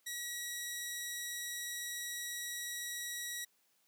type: tone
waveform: 10% pulse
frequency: 1921 Hz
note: B6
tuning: 48 cents flat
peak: -30 dBFS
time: 0.06-3.45 s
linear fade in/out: 10 ms
effects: white hiss -74 dBFS RMS until 3.87 s + high-pass 150 Hz 12 dB/octave